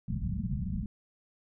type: low-pass noise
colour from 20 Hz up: white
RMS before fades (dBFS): -33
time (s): 0.08-0.86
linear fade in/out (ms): 2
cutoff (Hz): 220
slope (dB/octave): 96
effects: none